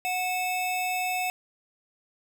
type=tone pair together; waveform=square; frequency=733.5 / 2614 Hz; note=F#5 / E7; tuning=-15 / -15 cents; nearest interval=octave + minor seventh; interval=2200 cents; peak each=-29 / -31 dBFS; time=0.05-1.3 s; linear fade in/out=0 ms; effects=none